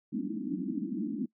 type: band-pass noise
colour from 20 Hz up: white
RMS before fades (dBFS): -34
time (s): 0.12-1.26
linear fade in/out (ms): 10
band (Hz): 180 to 320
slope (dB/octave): 96
effects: noise-tail reverb RT60 0.1 s tail -21 dB re dry